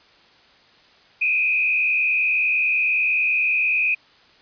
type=tone with frequency modulation; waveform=sine; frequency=2489 Hz; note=D#7; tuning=in tune; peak=-17 dBFS; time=1.21-3.95 s; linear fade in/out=10 ms; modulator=70.8 Hz; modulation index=1.3; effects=white hiss -53 dBFS RMS until 4.41 s + resampled to 11025 Hz